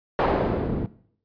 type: noise with low-pass filter sweep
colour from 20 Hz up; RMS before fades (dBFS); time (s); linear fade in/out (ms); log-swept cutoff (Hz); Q
white; -24; 0.19-0.86; 0; 910 to 230; 1
effects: noise-tail reverb RT60 0.6 s tail -18 dB re dry + resampled to 11025 Hz